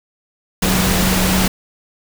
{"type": "tone in noise", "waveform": "sine", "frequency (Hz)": 186.5, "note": "F#3", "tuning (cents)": 14, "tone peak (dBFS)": -17, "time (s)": [0.62, 1.48], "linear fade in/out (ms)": 5, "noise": "pink", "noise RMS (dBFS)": -17, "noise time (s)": [0.62, 1.48], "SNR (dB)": -3, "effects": []}